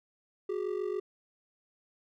triangle ring-modulated tone, 392 Hz, G4, in tune, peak -26 dBFS, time 0.49-1 s, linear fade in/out 2 ms, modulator 23.6 Hz, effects none

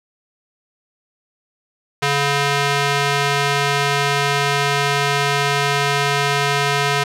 square tone with band-pass filter, 141.8 Hz, C#3, 40 cents sharp, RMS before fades -18 dBFS, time 2.02-7.04 s, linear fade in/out 10 ms, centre 2300 Hz, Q 0.54, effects none

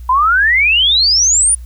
sine exponential sweep, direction up, 983 to 9780 Hz, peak -8 dBFS, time 0.09-1.55 s, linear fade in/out 5 ms, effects added 60 Hz sine -27 dBFS peak until 1.65 s + white hiss -52 dBFS RMS until 1.65 s

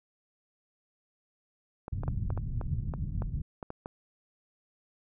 clicks, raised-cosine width 1 ms, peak -24 dBFS, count 11, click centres 1.881 / 2.035 / 2.08 / 2.304 / 2.376 / 2.613 / 2.938 / 3.221 / 3.628 / 3.704 / 3.859 s
white low-pass noise, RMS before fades -33 dBFS, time 1.92-3.42 s, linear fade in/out 5 ms, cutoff 140 Hz, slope 24 dB/octave
effects none

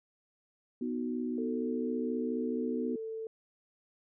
sine chord, B major, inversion none, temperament equal, 246.9 / 311.1 / 370 Hz, B3 / D#4 / F#4, 0 / 0 / 0 cents, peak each -33 / -39 / -39 dBFS, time 0.81-2.96 s, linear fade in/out 5 ms
sine tone, 444.6 Hz, A4, 18 cents sharp, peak -36 dBFS, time 1.38-3.27 s, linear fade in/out 2 ms
effects none

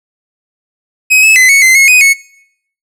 45% pulse tone with pitch steps, 2533 / 2593 / 2033 / 2213 / 2064 / 2174 / 2499 / 2202 Hz, D#7 / E7 / B6 / C#7 / C7 / C#7 / D#7 / C#7, +30 / -29 / +50 / -3 / -24 / -34 / +7 / -12 cents, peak -3 dBFS, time 1.1-2.14 s, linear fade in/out 20 ms, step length 130 ms, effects noise-tail reverb RT60 0.7 s tail -22 dB re dry + low-pass 12000 Hz 12 dB/octave

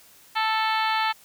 harmonic tone with a mistuned harmonic, 440 Hz, A4, in tune, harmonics 2 / 3 / 4 / 5 / 6 / 7 / 8 / 9 / 10, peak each -24 / -28 / -30 / -32 / -34 / -35 / -36 / -37 / -38 dBFS, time 0.35-1.13 s, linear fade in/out 20 ms, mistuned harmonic 9, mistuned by +17 cents, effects white hiss -53 dBFS RMS until 1.24 s

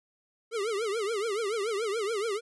square tone with vibrato, 427.3 Hz, G#4, 49 cents sharp, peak -29 dBFS, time 0.51-2.41 s, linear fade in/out 50 ms, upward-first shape triangle, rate 7 Hz, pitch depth 200 cents each way, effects resampled to 24000 Hz

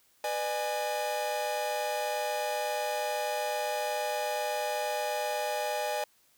45% pulse chord, G# diminished, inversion first, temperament equal with one note detuned, 493.9 / 602.1 / 830.6 Hz, B4 / D5 / G#5, 0 / +43 / 0 cents, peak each -38 / -33 / -33 dBFS, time 0.24-6.04 s, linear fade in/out 2 ms, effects white hiss -66 dBFS RMS until 6.37 s

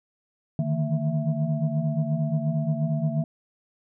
sine tone cluster, 149.2 / 157.7 / 163.4 / 226.4 / 662 Hz, D3 / D#3 / E3 / A3 / E5, +28 / +24 / -15 / +50 / +7 cents, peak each -26 / -26 / -33 / -30 / -34 dBFS, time 0.59-3.24 s, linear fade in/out 2 ms, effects tanh soft clip ceiling -13 dBFS

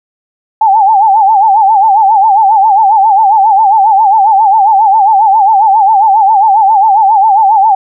sine tone with vibrato, 830.6 Hz, G#5, in tune, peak -3 dBFS, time 0.61-7.75 s, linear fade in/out 5 ms, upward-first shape sine, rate 7.4 Hz, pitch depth 140 cents each way, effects none

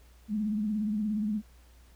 sine tone with vibrato, 211.7 Hz, G#3, 33 cents sharp, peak -27 dBFS, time 0.28-1.42 s, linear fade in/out 50 ms, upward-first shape triangle, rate 17 Hz, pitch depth 84 cents each way, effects added 60 Hz sine -54 dBFS peak until 1.95 s + pink hiss -63 dBFS RMS until 1.95 s

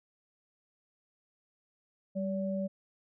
sine tone pair together, 195.4 / 573.2 Hz, G3 / D5, -5 / -42 cents, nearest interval octave + perfect fifth, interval 1863 cents, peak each -32 / -35 dBFS, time 2.15-2.68 s, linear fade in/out 20 ms, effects none

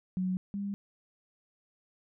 sine tone pair in turn, 185 / 200.4 Hz, F#3 / G3, 0 / +38 cents, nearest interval minor second, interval 138 cents, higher second, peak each -28 / -32 dBFS, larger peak first, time 0.17-0.37 / 0.54-0.74 s, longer neither, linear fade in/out 0 ms, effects none

